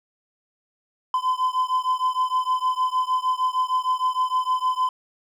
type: beating tone pair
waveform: triangle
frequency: 1017 / 1023.5 Hz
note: C6 / C6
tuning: -50 / -38 cents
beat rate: 6.5 Hz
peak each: -21 / -22 dBFS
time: 1.14-4.89 s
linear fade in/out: 2 ms
effects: none